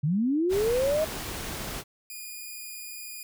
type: linear sweep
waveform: sine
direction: up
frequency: 135.3 to 641 Hz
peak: -22 dBFS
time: 0.03-1.05 s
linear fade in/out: 10 ms
type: noise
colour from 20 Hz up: pink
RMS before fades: -35 dBFS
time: 0.49-1.84 s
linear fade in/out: 50 ms
type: tone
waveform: 5% pulse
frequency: 2446 Hz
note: D#7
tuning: 30 cents flat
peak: -28 dBFS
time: 2.1-3.23 s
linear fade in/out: 2 ms
effects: none